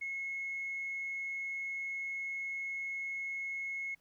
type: tone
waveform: sine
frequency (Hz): 2176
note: C#7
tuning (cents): -33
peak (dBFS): -35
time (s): 0.01-3.95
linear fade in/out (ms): 10
effects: tanh soft clip ceiling -31 dBFS + pink hiss -73 dBFS RMS until 4 s